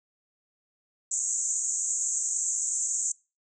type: band-pass noise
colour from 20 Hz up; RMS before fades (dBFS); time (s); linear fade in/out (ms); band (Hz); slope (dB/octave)
pink; -29; 1.11-3.12; 5; 6500 to 7900; 96
effects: noise-tail reverb RT60 0.3 s tail -24 dB re dry